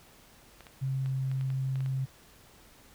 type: clicks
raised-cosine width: 0.3 ms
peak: -32 dBFS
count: 9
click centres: 0.607 / 0.668 / 1.06 / 1.315 / 1.411 / 1.503 / 1.757 / 1.806 / 1.861 s
type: tone with pitch glide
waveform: sine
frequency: 133.6 to 132.75 Hz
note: C3 to C3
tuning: +36 to +25 cents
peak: -28 dBFS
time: 0.81-2.06 s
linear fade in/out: 20 ms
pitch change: -11 cents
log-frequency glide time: 0.97-1.09 s
effects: pink hiss -57 dBFS RMS until 2.94 s